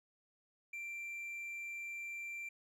triangle tone, 2357 Hz, D7, 6 cents sharp, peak -40 dBFS, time 0.73-2.49 s, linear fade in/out 5 ms, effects none

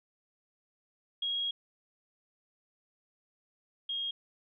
sine tone pair in turn, 3288 / 3254 Hz, G#7 / G#7, -18 / -36 cents, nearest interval unison, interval 18 cents, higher first, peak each -30 / -32 dBFS, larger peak first, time 1.22-1.51 / 3.89-4.11 s, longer first, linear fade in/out 5 ms, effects none

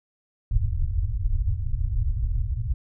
pink low-pass noise, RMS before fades -24 dBFS, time 0.51-2.74 s, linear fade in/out 5 ms, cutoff 120 Hz, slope 96 dB/octave, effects none

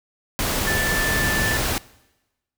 sine tone in noise, 1760 Hz, A6, in tune, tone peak -22 dBFS, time 0.67-1.57 s, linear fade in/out 0 ms, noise pink, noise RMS -23 dBFS, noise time 0.39-1.78 s, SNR -2 dB, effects noise-tail reverb RT60 1.0 s tail -21 dB re dry

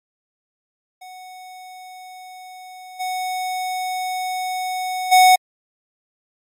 square tone with level steps, 740 Hz, F#5, in tune, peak -37 / -23 / -9 dBFS, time 1.01-5.36 s, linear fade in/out 10 ms, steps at 2.99 / 5.11 s, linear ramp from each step 20 ms, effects MP3 64 kbps

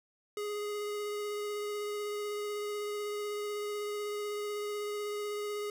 square tone with vibrato, 415.3 Hz, G#4, in tune, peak -35 dBFS, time 0.37-5.7 s, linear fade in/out 2 ms, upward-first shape triangle, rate 16 Hz, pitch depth 14 cents each way, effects none

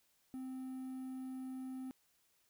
triangle tone with quantisation, 260 Hz, C4, 11 cents flat, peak -40 dBFS, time 0.34-1.91 s, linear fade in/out 0 ms, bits 11, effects white hiss -75 dBFS RMS until 2.49 s

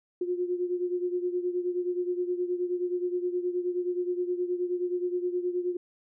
sine beating tone pair, 355.4 / 364.9 Hz, F4 / F#4, +30 / -24 cents, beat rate 9.5 Hz, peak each -28 / -33 dBFS, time 0.21-5.77 s, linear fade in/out 5 ms, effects none

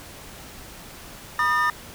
triangle tone cluster, 972 / 1228 / 1803 Hz, B5 / D#6 / A6, -28 / -23 / +42 cents, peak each -25 / -20 / -21 dBFS, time 1.39-1.7 s, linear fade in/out 2 ms, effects pink hiss -42 dBFS RMS until 1.94 s

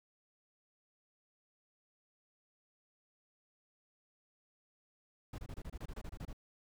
brown noise bursts, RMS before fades -44 dBFS, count 13, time 5.33-6.331 s, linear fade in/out 5 ms, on 53 ms, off 26 ms, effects none

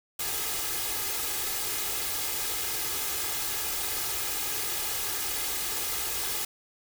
white noise with comb filter, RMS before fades -31 dBFS, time 0.19-6.45 s, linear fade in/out 5 ms, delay 2.4 ms, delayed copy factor +0.65, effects none

